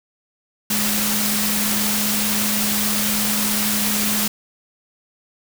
sine tone in noise, 209.7 Hz, G#3, 17 cents sharp, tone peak -24 dBFS, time 0.7-4.28 s, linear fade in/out 5 ms, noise white, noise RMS -21 dBFS, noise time 0.7-4.28 s, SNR -6 dB, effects none

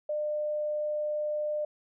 sine tone, 601 Hz, D5, 40 cents sharp, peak -28 dBFS, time 0.09-1.65 s, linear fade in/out 5 ms, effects none

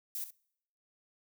violet noise with echo, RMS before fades -38 dBFS, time 0.15-0.24 s, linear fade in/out 0 ms, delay 65 ms, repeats 1, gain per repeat -11 dB, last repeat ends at 0.305 s, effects noise-tail reverb RT60 0.7 s tail -25 dB re dry

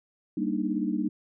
sine chord, Eb major seventh, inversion first, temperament equal, 196 / 233.1 / 293.7 / 311.1 Hz, G3 / Bb3 / D4 / Eb4, 0 / 0 / 0 / 0 cents, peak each -31 dBFS, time 0.37-1.09 s, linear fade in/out 5 ms, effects none

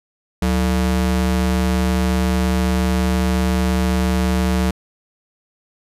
square ring-modulated tone, 128.8 Hz, C3, 27 cents flat, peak -13 dBFS, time 0.42-4.71 s, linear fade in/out 5 ms, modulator 57.2 Hz, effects resampled to 32000 Hz

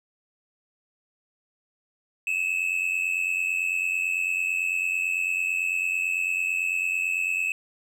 triangle tone pair together, 2553 / 2642 Hz, D#7 / E7, +44 / +3 cents, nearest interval minor second, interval 59 cents, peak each -25 dBFS, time 2.27-7.52 s, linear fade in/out 2 ms, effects none

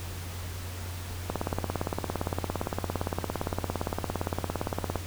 click train, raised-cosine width 1 ms, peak -14 dBFS, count 65, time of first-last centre 1.3-4.957 s, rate 17.5 Hz, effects added 89 Hz sine -36 dBFS peak until 5.06 s + pink hiss -42 dBFS RMS until 5.06 s

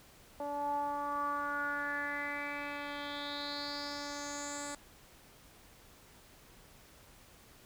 10% pulse tone with low-pass filter sweep, 288.3 Hz, D4, 32 cents flat, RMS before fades -38 dBFS, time 0.4-4.75 s, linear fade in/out 2 ms, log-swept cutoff 720 to 8400 Hz, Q 6.2, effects pink hiss -59 dBFS RMS until 7.65 s

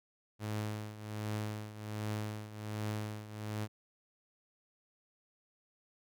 sawtooth tone with tremolo, 106.5 Hz, G#2, 44 cents sharp, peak -30 dBFS, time 0.39-3.68 s, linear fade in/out 50 ms, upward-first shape triangle, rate 1.3 Hz, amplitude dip 80%, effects none

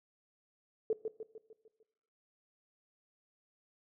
sine tone with echo, 440 Hz, A4, in tune, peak -27 dBFS, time 0.9-0.93 s, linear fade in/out 2 ms, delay 150 ms, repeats 6, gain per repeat -6 dB, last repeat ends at 1.83 s, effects noise-tail reverb RT60 1.0 s tail -19 dB re dry

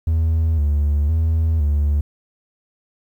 triangle tone with vibrato, 77 Hz, D#2, 17 cents flat, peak -12 dBFS, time 0.07-2.01 s, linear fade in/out 5 ms, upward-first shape square, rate 0.98 Hz, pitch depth 86 cents each way, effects tanh soft clip ceiling -8 dBFS + 9-bit

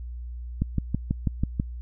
click train, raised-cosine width 5 ms, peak -11 dBFS, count 7, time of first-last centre 0.62-1.599 s, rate 6.13 Hz, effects added 60 Hz sine -33 dBFS peak until 1.81 s

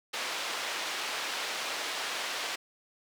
white band-pass noise, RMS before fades -35 dBFS, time 0.13-2.56 s, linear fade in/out 10 ms, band 450 to 3900 Hz, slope 12 dB/octave, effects none

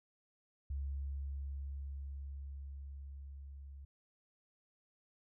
sine tone with level ramp, 69.3 Hz, C#2, in tune, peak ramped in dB -36 to -48 dBFS, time 0.7-3.85 s, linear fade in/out 5 ms, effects none

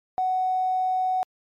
triangle tone, 744 Hz, F#5, 9 cents sharp, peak -17 dBFS, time 0.18-1.23 s, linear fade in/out 0 ms, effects tanh soft clip ceiling -19 dBFS + MP3 96 kbps

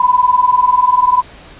sine tone pair together, 987 / 1007.2 Hz, B5 / B5, -1 / +34 cents, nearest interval unison, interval 35 cents, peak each -11 dBFS, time 0-1.22 s, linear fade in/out 5 ms, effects pink hiss -38 dBFS RMS until 1.59 s + resampled to 8000 Hz

